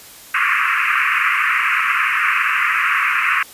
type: band-pass noise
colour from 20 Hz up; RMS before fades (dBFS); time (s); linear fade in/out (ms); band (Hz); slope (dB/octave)
pink; -17; 0.34-3.43; 5; 1100 to 2700; 96
effects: white hiss -40 dBFS RMS until 3.53 s + resampled to 32000 Hz